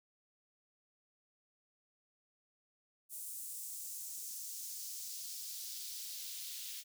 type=noise with high-pass filter sweep; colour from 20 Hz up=white; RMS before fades=-45 dBFS; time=3.09-6.84 s; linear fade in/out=50 ms; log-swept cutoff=8800 to 3400 Hz; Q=1.5; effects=none